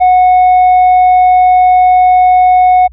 sine tone with tanh clipping, 733 Hz, F#5, 16 cents flat, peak -4 dBFS, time 0-2.88 s, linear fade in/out 20 ms, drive 2 dB, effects added 60 Hz sine -32 dBFS peak until 2.92 s

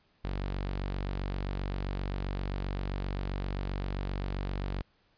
sawtooth tone, 47.61 Hz, G1, 50 cents flat, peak -28 dBFS, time 0.24-4.82 s, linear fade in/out 10 ms, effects pink hiss -69 dBFS RMS until 5.17 s + resampled to 11025 Hz

